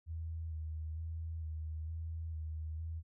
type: tone with vibrato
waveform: sine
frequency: 80 Hz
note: D#2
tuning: 49 cents sharp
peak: -38 dBFS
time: 0.06-3.03 s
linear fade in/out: 50 ms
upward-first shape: square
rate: 1.1 Hz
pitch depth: 28 cents each way
effects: none